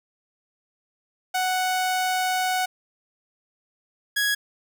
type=tone pair in turn; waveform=sawtooth; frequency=741 / 1663.5 Hz; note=F#5 / G#6; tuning=+2 / +2 cents; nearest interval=octave + major second; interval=1400 cents; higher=second; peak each=-18 / -17 dBFS; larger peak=second; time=1.34-2.66 / 4.16-4.35 s; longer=first; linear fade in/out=10 ms; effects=none